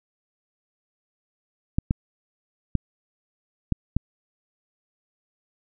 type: clicks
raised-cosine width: 5 ms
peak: -8 dBFS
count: 5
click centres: 1.785 / 1.909 / 2.753 / 3.723 / 3.966 s
effects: none